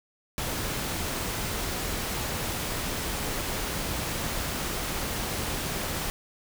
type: noise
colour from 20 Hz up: pink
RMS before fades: -31 dBFS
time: 0.38-6.1 s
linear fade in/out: 0 ms
effects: none